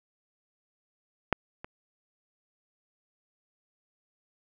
clicks, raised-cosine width 0.5 ms, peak -7 / -24 dBFS, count 2, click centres 1.327 / 1.645 s, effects none

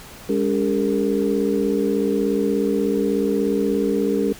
sine tone cluster, 204.3 / 285.2 / 402.8 / 459.4 Hz, G#3 / C#4 / G4 / A#4, -28 / +49 / +47 / -25 cents, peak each -23 dBFS, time 0.29-4.33 s, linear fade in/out 5 ms, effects pink hiss -41 dBFS RMS until 4.39 s

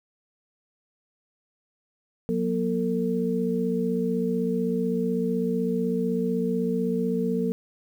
sine tone cluster, 182.2 / 238.1 / 451.3 Hz, F#3 / A#3 / A4, -26 / +37 / +44 cents, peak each -27 dBFS, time 2.29-7.52 s, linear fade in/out 0 ms, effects 9-bit

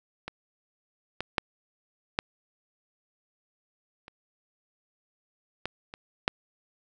clicks, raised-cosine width 0.3 ms, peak -19 / -15 / -7 / -8 / -29 / -15 / -24 / -6 dBFS, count 8, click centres 0.28 / 1.206 / 1.382 / 2.189 / 4.081 / 5.656 / 5.939 / 6.279 s, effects none

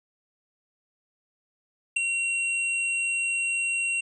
square tone with ADSR envelope, 2742 Hz, F7, 32 cents flat, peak -18 dBFS, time 1.96-4.01 s, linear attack 9 ms, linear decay 4 ms, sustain -7 dB, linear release 10 ms, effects resampled to 22050 Hz

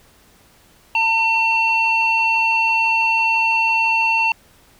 square tone with low-pass filter, 903 Hz, A5, 45 cents sharp, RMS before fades -17 dBFS, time 0.95-4.32 s, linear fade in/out 2 ms, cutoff 3000 Hz, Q 8.2, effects pink hiss -52 dBFS RMS until 4.79 s

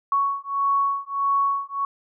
sine beating tone pair, 1112 / 1113.6 Hz, C#6 / C#6, +5 / +8 cents, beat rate 1.6 Hz, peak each -23 dBFS, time 0.12-1.85 s, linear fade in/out 2 ms, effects none

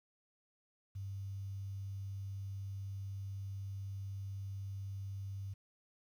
sine tone with quantisation, 98 Hz, G2, in tune, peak -40 dBFS, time 0.95-5.54 s, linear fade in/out 10 ms, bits 11, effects none

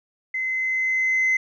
sine tone with level ramp, 2052 Hz, C7, 34 cents flat, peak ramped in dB -23 to -15 dBFS, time 0.34-1.37 s, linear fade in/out 5 ms, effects tanh soft clip ceiling -15 dBFS

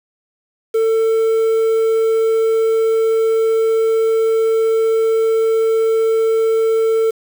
triangle tone with quantisation, 447.4 Hz, A4, 29 cents sharp, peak -10 dBFS, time 0.74-7.11 s, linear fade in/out 10 ms, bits 6, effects none

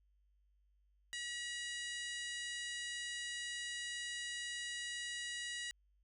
harmonic tone with a mistuned harmonic, 962 Hz, B5, 46 cents flat, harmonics 2 / 3 / 4 / 5 / 6 / 7 / 8 / 9 / 10, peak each -44 / -47 / -49 / -55 / -56 / -53 / -53 / -57 / -58 dBFS, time 1.13-5.71 s, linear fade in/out 0 ms, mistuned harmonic 9, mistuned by +44 cents, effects added 50 Hz sine -70 dBFS peak until 6.03 s

